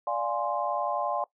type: chord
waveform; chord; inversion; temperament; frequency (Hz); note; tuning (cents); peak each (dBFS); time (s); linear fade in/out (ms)
sine; D half-diminished seventh; none; equal; 587.3 / 698.5 / 830.6 / 1046.5; D5 / F5 / Ab5 / C6; 0 / 0 / 0 / 0; -32; 0.07-1.24; 2
effects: noise-tail reverb RT60 0.1 s tail -20 dB re dry